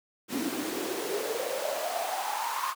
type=noise with high-pass filter sweep; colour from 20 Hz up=pink; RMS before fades=-32 dBFS; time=0.28-2.75 s; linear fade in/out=50 ms; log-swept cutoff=250 to 1100 Hz; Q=7.6; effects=none